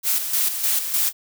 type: noise with tremolo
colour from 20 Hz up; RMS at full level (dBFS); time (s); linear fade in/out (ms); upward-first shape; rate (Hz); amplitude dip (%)
blue; -20; 0.03-1.13; 50; square; 3.3; 55
effects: none